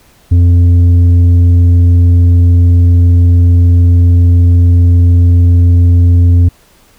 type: tone with tanh clipping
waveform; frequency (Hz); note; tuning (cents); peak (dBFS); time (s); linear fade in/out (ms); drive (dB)
triangle; 87.31; F2; 0; -4; 0.31-6.49; 10; 10
effects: pink hiss -46 dBFS RMS until 6.98 s